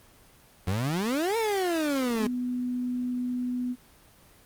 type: exponential two-way sweep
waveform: 30% pulse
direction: up then down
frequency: 87.31 to 466.2 to 205.9 Hz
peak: -22 dBFS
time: 0.67-2.27 s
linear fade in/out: 5 ms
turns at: 1.37 s
type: tone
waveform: sine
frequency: 248.1 Hz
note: B3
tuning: 8 cents sharp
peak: -27 dBFS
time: 2.18-3.76 s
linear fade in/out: 50 ms
effects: pink hiss -56 dBFS RMS until 4.45 s + Opus 24 kbps